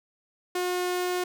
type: tone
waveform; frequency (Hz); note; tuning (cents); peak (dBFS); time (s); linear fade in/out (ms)
sawtooth; 360.2; F#4; -46; -22; 0.55-1.24; 5
effects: none